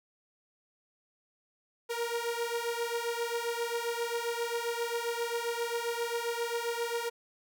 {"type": "beating tone pair", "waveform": "sawtooth", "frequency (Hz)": [466.2, 473.7], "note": ["A#4", "A#4"], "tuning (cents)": [0, 28], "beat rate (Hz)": 7.5, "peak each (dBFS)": [-30, -31], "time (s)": [1.89, 7.1], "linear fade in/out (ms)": 20, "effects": []}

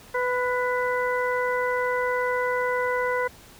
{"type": "harmonic tone with a mistuned harmonic", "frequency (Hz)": 498.3, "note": "B4", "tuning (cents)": 15, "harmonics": [1, 2, 3, 4], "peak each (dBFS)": [-25, -28, -30, -31], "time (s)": [0.14, 3.28], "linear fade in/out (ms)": 10, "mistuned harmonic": 3, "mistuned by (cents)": -26, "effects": ["pink hiss -49 dBFS RMS until 3.59 s"]}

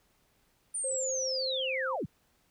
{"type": "linear sweep", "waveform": "sine", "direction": "down", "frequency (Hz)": [9220, 77.6], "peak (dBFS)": -31, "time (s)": [0.74, 2.06], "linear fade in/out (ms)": 10}
{"type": "tone", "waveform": "sine", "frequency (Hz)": 524, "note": "C5", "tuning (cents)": 2, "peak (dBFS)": -33, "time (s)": [0.84, 1.96], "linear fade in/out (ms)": 5}
{"effects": ["pink hiss -70 dBFS RMS until 2.5 s"]}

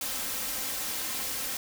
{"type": "noise with comb filter", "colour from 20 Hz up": "white", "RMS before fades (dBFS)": -33, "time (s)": [0.01, 1.57], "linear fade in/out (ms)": 2, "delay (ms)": 3.8, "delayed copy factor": 0.55, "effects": []}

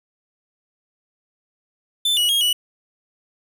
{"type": "tone with pitch steps", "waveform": "45% pulse", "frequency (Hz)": [3530, 2920, 3263, 2944], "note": ["A7", "F#7", "G#7", "F#7"], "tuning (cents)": [5, -24, -31, -9], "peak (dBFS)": -16, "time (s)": [2.05, 2.53], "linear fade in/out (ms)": 5, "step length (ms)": 120, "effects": []}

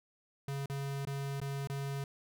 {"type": "tone with dropouts", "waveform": "square", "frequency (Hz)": 138.9, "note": "C#3", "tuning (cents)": 4, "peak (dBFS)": -36, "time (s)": [0.48, 2.04], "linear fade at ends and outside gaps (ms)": 2, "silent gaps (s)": [[0.659, 0.698], [1.052, 1.071], [1.402, 1.415], [1.673, 1.698]], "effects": []}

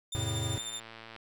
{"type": "tone with tremolo", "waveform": "25% pulse", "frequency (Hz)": 3595, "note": "A7", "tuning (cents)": 36, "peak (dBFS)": -31, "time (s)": [0.12, 0.8], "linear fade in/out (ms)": 5, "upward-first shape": "sine", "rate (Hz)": 13, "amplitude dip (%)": 50}
{"type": "chord", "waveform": "square", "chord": "F augmented", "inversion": "none", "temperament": "equal with one note detuned", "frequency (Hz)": [87.31, 110, 135.11], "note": ["F2", "A2", "C#3"], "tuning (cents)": [0, 0, -44], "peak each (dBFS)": [-38, -34, -39], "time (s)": [0.15, 0.58], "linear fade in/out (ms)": 0}
{"type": "click train", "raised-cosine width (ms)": 0.3, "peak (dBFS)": -30, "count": 68, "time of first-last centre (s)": [0.57, 1.163], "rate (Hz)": 113}
{"effects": []}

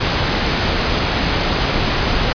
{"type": "noise", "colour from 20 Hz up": "pink", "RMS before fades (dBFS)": -17, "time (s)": [0, 2.33], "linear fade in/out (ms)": 10, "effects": ["resampled to 11025 Hz"]}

